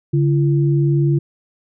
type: tone pair together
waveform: sine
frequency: 142.95 / 339.3 Hz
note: D3 / F4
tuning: -46 / -50 cents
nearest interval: octave + minor third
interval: 1496 cents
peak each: -13 / -20 dBFS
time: 0.13-1.19 s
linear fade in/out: 10 ms
effects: none